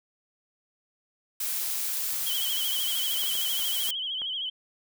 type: noise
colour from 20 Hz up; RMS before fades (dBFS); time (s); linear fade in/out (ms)
blue; -30; 1.4-3.91; 5
type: tone with vibrato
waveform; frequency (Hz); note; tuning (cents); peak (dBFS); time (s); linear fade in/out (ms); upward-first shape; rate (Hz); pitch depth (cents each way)
sine; 3136; G7; 0; -29; 2.26-4.5; 10; sine; 13; 85
type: clicks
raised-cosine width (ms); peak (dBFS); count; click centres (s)
0.5; -29; 5; 3.237 / 3.353 / 3.593 / 3.889 / 4.218
effects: none